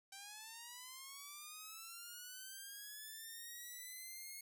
5% pulse linear sweep, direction up, 773 to 2177 Hz, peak -39 dBFS, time 0.12-4.41 s, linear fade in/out 5 ms, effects none

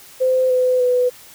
sine tone with pitch steps, 515 / 505.9 / 496.9 Hz, C5 / B4 / B4, -28 / +42 / +11 cents, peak -13 dBFS, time 0.2-1.1 s, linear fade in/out 20 ms, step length 300 ms, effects white hiss -43 dBFS RMS until 1.34 s

